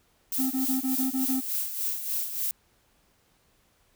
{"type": "noise with tremolo", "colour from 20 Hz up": "violet", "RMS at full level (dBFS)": -28, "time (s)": [0.32, 2.51], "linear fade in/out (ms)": 0, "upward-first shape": "sine", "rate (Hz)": 3.4, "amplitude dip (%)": 60}
{"type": "tone bursts", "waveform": "triangle", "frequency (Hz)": 261.7, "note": "C4", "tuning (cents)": 0, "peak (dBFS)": -23, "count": 7, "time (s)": [0.38, 1.41], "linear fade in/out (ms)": 20, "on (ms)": 130, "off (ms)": 20}
{"effects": ["pink hiss -66 dBFS RMS until 3.95 s"]}